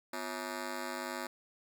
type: ring-modulated tone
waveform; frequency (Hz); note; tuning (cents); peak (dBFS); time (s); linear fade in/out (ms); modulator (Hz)
10% pulse; 301.2; D4; +44; -26; 0.13-1.27; 5; 50.8
effects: none